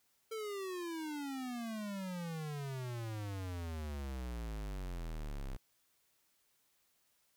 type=exponential sweep; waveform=square; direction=down; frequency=451.3 to 31.85 Hz; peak=-40 dBFS; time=0.31-5.57 s; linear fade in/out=10 ms; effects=white hiss -75 dBFS RMS until 7.36 s